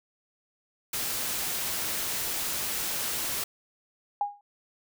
white noise, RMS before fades -31 dBFS, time 0.93-3.44 s, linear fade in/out 5 ms
sine tone with exponential decay, 817 Hz, G#5, 29 cents flat, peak -21 dBFS, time 4.21-4.41 s, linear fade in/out 2 ms, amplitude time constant 43 ms
effects none

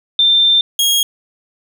sine / sawtooth tone pair in turn, 3580 / 3274 Hz, A7 / G#7, +29 / -25 cents, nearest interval major second, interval 154 cents, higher first, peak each -8 dBFS, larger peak neither, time 0.19-0.61 / 0.79-1.03 s, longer first, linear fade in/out 2 ms, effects none

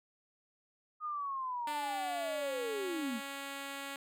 sine linear sweep, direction down, 1244.5 to 207.7 Hz, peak -35 dBFS, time 1-3.21 s, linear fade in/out 50 ms
5% pulse tone with pitch glide, 293.7 to 277.5 Hz, D4 to C#4, 0 to +2 cents, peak -29 dBFS, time 1.67-3.96 s, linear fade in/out 2 ms, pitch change -98 cents, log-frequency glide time 1.79-2.57 s
effects none

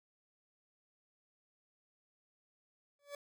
40% pulse tone with exponential growth, 573 Hz, D5, 43 cents flat, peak -39 dBFS, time 2.99-3.15 s, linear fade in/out 2 ms, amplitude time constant 33 ms, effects none

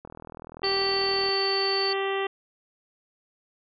click train, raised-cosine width 1 ms, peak -27 dBFS, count 51, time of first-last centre 0.05-1.288 s, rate 40.4 Hz
harmonic tone, 390.7 Hz, G4, 6 cents flat, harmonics 1 / 2 / 3 / 4 / 5 / 6 / 7 / 8 / 9, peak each -27 / -33 / -34 / -42 / -34 / -46 / -37 / -39 / -47 dBFS, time 0.63-2.27 s, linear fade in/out 5 ms
sine tone, 4525 Hz, C#8, 35 cents sharp, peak -26 dBFS, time 0.64-1.93 s, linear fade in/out 2 ms
effects none

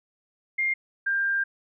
sine tone pair in turn, 2117 / 1593.6 Hz, C7 / G6, +20 / +28 cents, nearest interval perfect fourth, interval 492 cents, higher first, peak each -22 dBFS, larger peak neither, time 0.58-0.74 / 1.06-1.44 s, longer second, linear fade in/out 10 ms, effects none

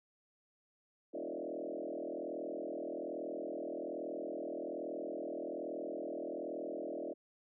sine tone with frequency modulation, 460 Hz, A#4, 23 cents flat, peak -38 dBFS, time 1.13-7.14 s, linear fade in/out 20 ms, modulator 41.2 Hz, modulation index 4.4, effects none

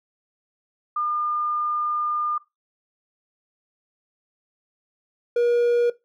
sine / triangle tone pair in turn, 1208 / 478 Hz, D6 / A#4, +48 / +43 cents, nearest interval octave + major third, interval 1605 cents, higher first, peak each -22 / -15 dBFS, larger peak second, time 0.96-2.38 / 5.36-5.9 s, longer first, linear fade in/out 5 ms, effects noise-tail reverb RT60 0.2 s tail -18 dB re dry

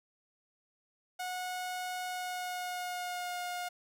sawtooth tone with pitch glide, 730 to 714.2 Hz, F#5 to F5, -24 to +39 cents, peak -32 dBFS, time 1.19-3.69 s, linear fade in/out 10 ms, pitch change -37 cents, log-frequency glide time 2.08-3.36 s, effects none

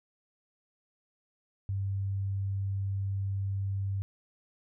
sine tone, 98 Hz, G2, in tune, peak -29 dBFS, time 1.69-4.02 s, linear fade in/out 0 ms, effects none

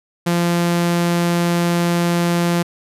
sawtooth tone, 172.4 Hz, F3, 22 cents flat, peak -11 dBFS, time 0.26-2.63 s, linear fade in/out 10 ms, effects resampled to 32000 Hz

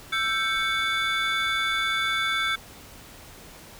triangle tone cluster, 1328 / 1569 / 2222 / 3489 Hz, E6 / G6 / C#7 / A7, +12 / +1 / +4 / -15 cents, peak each -27 dBFS, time 0.12-2.56 s, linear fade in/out 10 ms, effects pink hiss -46 dBFS RMS until 3.79 s

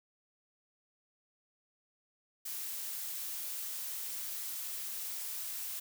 blue noise, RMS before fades -40 dBFS, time 2.45-5.8 s, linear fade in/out 10 ms, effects none

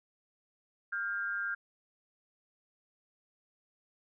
sine tone pair together, 1401.4 / 1603 Hz, F6 / G6, +6 / +38 cents, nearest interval major second, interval 232 cents, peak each -35 / -35 dBFS, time 0.92-1.55 s, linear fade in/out 10 ms, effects none

